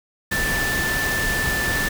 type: tone in noise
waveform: sine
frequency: 1763 Hz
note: A6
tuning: 3 cents sharp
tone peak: -22 dBFS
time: 0.31-1.89 s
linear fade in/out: 10 ms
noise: pink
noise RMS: -25 dBFS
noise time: 0.31-1.89 s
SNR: 0 dB
effects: none